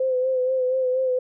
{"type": "tone with vibrato", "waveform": "sine", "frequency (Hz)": 514, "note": "C5", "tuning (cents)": -31, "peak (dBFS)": -19, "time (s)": [0, 1.19], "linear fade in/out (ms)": 5, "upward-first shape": "sine", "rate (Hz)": 4.2, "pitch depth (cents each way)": 36, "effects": []}